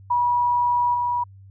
sine tone with level steps, 969 Hz, B5, 33 cents flat, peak -17 / -20 dBFS, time 0.1-1.24 s, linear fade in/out 10 ms, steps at 0.94 s, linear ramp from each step 5 ms, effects added 97 Hz sine -43 dBFS peak until 1.5 s

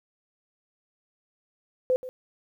sine tone with echo, 510 Hz, C5, 44 cents flat, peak -19 dBFS, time 1.9-1.96 s, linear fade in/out 0 ms, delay 130 ms, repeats 1, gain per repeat -15 dB, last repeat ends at 2.09 s, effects 10-bit

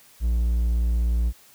triangle tone, 58.3 Hz, A#1, 1 cent sharp, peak -17 dBFS, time 0.2-1.33 s, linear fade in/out 50 ms, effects white hiss -53 dBFS RMS until 1.54 s

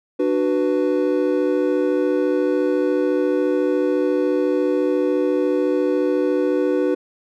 triangle chord, B minor, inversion first, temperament just, 296.3 / 370.4 / 493.9 Hz, D4 / F#4 / B4, +15 / +2 / 0 cents, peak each -19 dBFS, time 0.19-6.95 s, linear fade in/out 10 ms, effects none

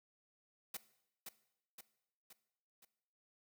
white noise with echo, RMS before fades -43 dBFS, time 0.74-0.77 s, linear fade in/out 5 ms, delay 520 ms, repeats 4, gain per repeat -5 dB, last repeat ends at 2.85 s, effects noise-tail reverb RT60 0.8 s tail -17 dB re dry + high-pass 100 Hz 12 dB/octave

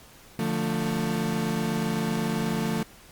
35% pulse chord, D minor, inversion none, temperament equal with one note detuned, 146.83 / 174.61 / 222.8 Hz, D3 / F3 / A3, 0 / 0 / +22 cents, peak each -31 / -28 / -26 dBFS, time 0.39-2.83 s, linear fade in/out 2 ms, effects pink hiss -51 dBFS RMS until 3.11 s + Opus 48 kbps

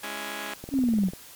5% pulse chord, C# minor, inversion second, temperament just, 207.9 / 277.2 / 332.6 Hz, G#3 / C#4 / E4, +2 / 0 / +16 cents, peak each -26 / -27 / -27 dBFS, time 0.03-0.54 s, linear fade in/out 5 ms
click train, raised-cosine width 2 ms, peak -24 dBFS, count 11, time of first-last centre 0.64-1.135 s, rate 20.2 Hz
sine linear sweep, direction down, 284.2 to 174.7 Hz, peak -20 dBFS, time 0.71-1.11 s, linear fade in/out 50 ms
effects white hiss -47 dBFS RMS until 1.35 s + MP3 96 kbps

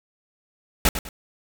pink noise with echo, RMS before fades -17 dBFS, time 0.85-0.89 s, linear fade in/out 2 ms, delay 100 ms, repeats 2, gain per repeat -10 dB, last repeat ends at 1.09 s, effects none

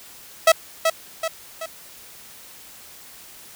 sawtooth tone with echo, 650 Hz, E5, 24 cents flat, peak -6 dBFS, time 0.47-0.52 s, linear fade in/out 5 ms, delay 380 ms, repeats 3, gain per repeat -6 dB, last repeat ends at 1.66 s, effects white hiss -44 dBFS RMS until 3.55 s

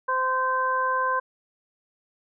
harmonic tone, 517 Hz, C5, 21 cents flat, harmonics 1 / 2 / 3, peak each -30 / -23 / -28 dBFS, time 0.08-1.2 s, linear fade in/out 10 ms, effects none

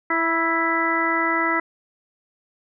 harmonic tone with a mistuned harmonic, 330.7 Hz, E4, 6 cents sharp, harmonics 1 / 2 / 3 / 4 / 5 / 6, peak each -26 / -30 / -26 / -24 / -30 / -23 dBFS, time 0.1-1.6 s, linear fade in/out 5 ms, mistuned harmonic 3, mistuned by -22 cents, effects none

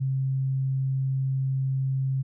sine tone, 133.5 Hz, C3, 35 cents sharp, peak -23 dBFS, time 0-2.23 s, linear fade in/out 20 ms, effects none

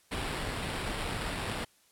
pink noise with sample-and-hold, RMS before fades -35 dBFS, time 0.11-1.65 s, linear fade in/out 10 ms, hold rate 6300 Hz, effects white hiss -65 dBFS RMS until 1.91 s + low-pass 12000 Hz 12 dB/octave

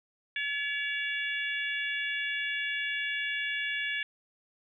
harmonic tone with a mistuned harmonic, 570 Hz, C#5, 48 cents sharp, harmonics 3 / 4 / 5 / 6, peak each -33 / -35 / -37 / -39 dBFS, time 0.36-4.03 s, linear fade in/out 2 ms, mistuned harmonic 5, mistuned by -37 cents, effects none

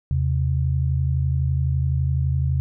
sine tone pair together, 80.8 / 132.7 Hz, E2 / C3, -34 / +25 cents, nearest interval major sixth, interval 859 cents, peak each -21 dBFS, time 0.11-2.6 s, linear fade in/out 0 ms, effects none

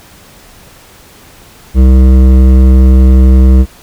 sine tone with hard clipping, 64.7 Hz, C2, 19 cents flat, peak -3 dBFS, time 1.74-3.66 s, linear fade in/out 50 ms, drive 12 dB, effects pink hiss -38 dBFS RMS until 3.82 s

